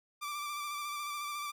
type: tone with vibrato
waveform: sawtooth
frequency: 1174.7 Hz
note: D6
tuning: in tune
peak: -33 dBFS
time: 0.21-1.52 s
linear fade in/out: 20 ms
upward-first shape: square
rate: 14 Hz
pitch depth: 23 cents each way
effects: none